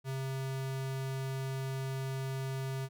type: tone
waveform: square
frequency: 133.5 Hz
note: C3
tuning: 35 cents sharp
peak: -35 dBFS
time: 0.04-2.89 s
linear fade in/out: 50 ms
effects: none